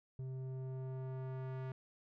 square tone with low-pass filter sweep, 130.7 Hz, C3, 1 cent flat, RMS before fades -43 dBFS, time 0.19-1.72 s, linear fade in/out 2 ms, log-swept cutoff 310 to 1900 Hz, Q 0.71, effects none

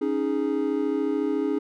triangle chord, C# suspended second, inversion none, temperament equal, 277.2 / 311.1 / 415.3 Hz, C#4 / D#4 / G#4, 0 / 0 / 0 cents, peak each -25 dBFS, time 0.01-1.59 s, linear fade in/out 10 ms, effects none

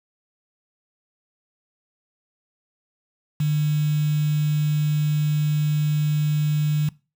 sine tone with quantisation, 150 Hz, D3, 37 cents sharp, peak -18 dBFS, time 3.4-6.89 s, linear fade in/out 5 ms, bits 6, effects noise-tail reverb RT60 0.3 s tail -21 dB re dry

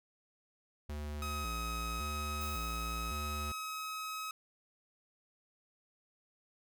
square tone with vibrato, 65.41 Hz, C2, in tune, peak -39 dBFS, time 0.89-3.52 s, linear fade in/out 5 ms, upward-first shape square, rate 0.9 Hz, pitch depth 220 cents each way
sawtooth tone with pitch glide, 1267 to 1275.1 Hz, D#6 to D#6, +31 to +42 cents, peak -35 dBFS, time 1.22-4.31 s, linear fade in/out 2 ms, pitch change +11 cents, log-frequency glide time 1.54-3.24 s
violet noise with exponential decay, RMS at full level -46 dBFS, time 2.41-3.84 s, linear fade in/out 0 ms, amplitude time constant 310 ms
effects none

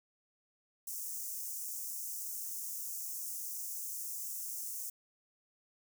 white high-pass noise, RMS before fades -41 dBFS, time 0.87-4.9 s, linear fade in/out 5 ms, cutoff 5800 Hz, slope 48 dB/octave, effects none

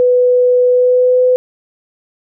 sine tone with pitch glide, 496.5 to 504 Hz, B4 to B4, +9 to +35 cents, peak -7 dBFS, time 0-1.36 s, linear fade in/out 0 ms, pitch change +26 cents, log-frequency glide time 0.68-1.23 s, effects none

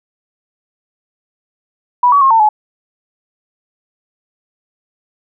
sine tone with pitch steps, 981 / 1134 / 1074 / 901 / 851 Hz, B5 / C#6 / C6 / A5 / G#5, -12 / +39 / +45 / +41 / +42 cents, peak -6 dBFS, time 2.03-2.49 s, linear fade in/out 5 ms, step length 92 ms, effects none

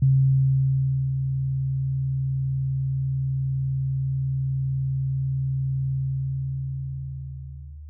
sine tone with ADSR envelope, 134.1 Hz, C3, 43 cents sharp, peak -14 dBFS, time 0.02-7.83 s, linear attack 4 ms, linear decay 1100 ms, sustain -8 dB, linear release 1900 ms, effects noise-tail reverb RT60 0.1 s tail -23 dB re dry + added 75 Hz sine -37 dBFS peak until 7.89 s

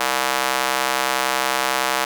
square tone with high-pass filter, 65.41 Hz, C2, in tune, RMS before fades -21 dBFS, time 0-2.05 s, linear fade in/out 5 ms, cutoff 860 Hz, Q 0.99, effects none

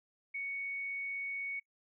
sine tone, 2226 Hz, C#7, 7 cents sharp, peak -36 dBFS, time 0.34-1.6 s, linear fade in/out 10 ms, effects noise-tail reverb RT60 0.1 s tail -24 dB re dry

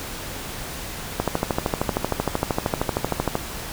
click train, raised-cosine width 1 ms, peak -6 dBFS, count 29, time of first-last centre 1.2-3.354 s, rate 13 Hz, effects pink hiss -33 dBFS RMS until 3.72 s

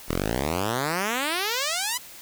5% pulse exponential sweep, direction up, 38.65 to 1027 Hz, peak -13 dBFS, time 0.08-1.98 s, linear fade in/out 10 ms, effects white hiss -44 dBFS RMS until 2.21 s

